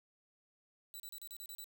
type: tone bursts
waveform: 5% pulse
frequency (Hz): 3951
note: B7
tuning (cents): 0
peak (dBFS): -38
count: 8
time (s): 0.94-1.642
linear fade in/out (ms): 0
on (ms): 58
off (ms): 34
effects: none

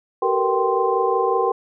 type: tone cluster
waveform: sine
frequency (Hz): 383.3 / 453.9 / 479.3 / 779 / 1044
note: G4 / A#4 / A#4 / G5 / C6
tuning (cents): -39 / -46 / +48 / -11 / -4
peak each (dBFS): -23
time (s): 0.22-1.52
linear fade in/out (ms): 5
effects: none

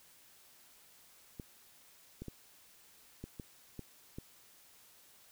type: clicks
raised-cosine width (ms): 3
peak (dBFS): -30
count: 7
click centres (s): 1.398 / 2.22 / 2.283 / 3.24 / 3.398 / 3.793 / 4.185
effects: white hiss -62 dBFS RMS until 5.31 s

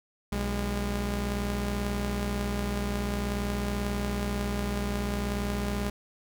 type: tone pair together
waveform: sawtooth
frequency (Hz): 60.5 / 203.5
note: B1 / G#3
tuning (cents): -35 / -35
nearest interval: octave + major sixth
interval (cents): 2100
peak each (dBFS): -27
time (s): 0.32-5.9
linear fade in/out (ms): 5
effects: none

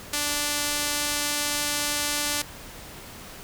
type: tone with band-pass filter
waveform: sawtooth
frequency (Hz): 293.1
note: D4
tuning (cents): -3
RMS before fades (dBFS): -27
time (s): 0.13-2.42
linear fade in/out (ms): 5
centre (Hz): 8600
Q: 0.56
effects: pink hiss -42 dBFS RMS until 3.43 s

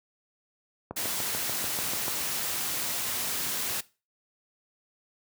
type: click train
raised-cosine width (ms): 1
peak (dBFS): -20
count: 9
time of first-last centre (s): 0.91-2.081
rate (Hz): 6.83
type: noise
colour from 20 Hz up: white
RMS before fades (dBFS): -31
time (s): 0.96-3.81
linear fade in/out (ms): 10
effects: noise-tail reverb RT60 0.3 s tail -19 dB re dry + high-pass 80 Hz 12 dB/octave

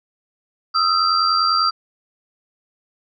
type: tone cluster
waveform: sine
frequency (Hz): 1255 / 1345 / 4714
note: D#6 / E6 / D8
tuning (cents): +15 / +34 / +6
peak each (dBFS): -19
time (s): 0.74-1.71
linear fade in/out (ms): 20
effects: none

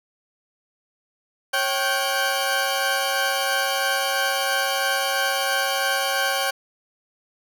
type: tone cluster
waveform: 20% pulse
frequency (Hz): 548 / 778 / 1435 / 1553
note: C#5 / G5 / F6 / G6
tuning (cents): -20 / -13 / +47 / -17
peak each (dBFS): -21 / -20 / -25 / -22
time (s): 1.53-6.51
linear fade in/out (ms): 10
effects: none

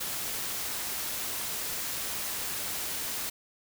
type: noise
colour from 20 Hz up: white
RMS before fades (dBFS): -34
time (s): 0-3.3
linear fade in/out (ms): 10
effects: none

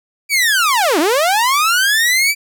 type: linear two-way sweep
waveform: sawtooth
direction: down then up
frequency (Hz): 2349 to 280 to 2349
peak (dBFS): -8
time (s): 0.29-2.35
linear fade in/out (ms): 50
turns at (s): 0.99
effects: none

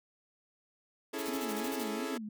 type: chord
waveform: sawtooth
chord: A major seventh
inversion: first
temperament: equal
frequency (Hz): 277.2 / 329.6 / 415.3 / 440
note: C#4 / E4 / G#4 / A4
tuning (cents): 0 / 0 / 0 / 0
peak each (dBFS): -37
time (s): 1.13-2.18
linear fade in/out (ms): 10
type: noise with tremolo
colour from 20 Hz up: white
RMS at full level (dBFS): -43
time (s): 1.18-1.88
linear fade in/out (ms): 10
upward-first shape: square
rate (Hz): 13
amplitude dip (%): 80
type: tone with vibrato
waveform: sine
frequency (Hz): 239.3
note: A#3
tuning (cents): +46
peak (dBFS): -38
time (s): 1.28-2.29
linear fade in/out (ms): 5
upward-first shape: sine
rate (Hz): 2.8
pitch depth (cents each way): 220
effects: none

